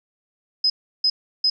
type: tone bursts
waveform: sine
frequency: 5060 Hz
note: D#8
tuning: 28 cents sharp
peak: -15 dBFS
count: 3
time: 0.64-1.5 s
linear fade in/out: 5 ms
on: 60 ms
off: 340 ms
effects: none